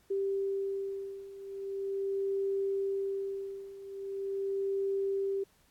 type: beating tone pair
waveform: sine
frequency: 392 / 392.41 Hz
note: G4 / G4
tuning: 0 / +2 cents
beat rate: 0.41 Hz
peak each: -36 / -33 dBFS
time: 0.1-5.44 s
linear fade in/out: 10 ms
effects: pink hiss -67 dBFS RMS until 5.7 s + AAC 64 kbps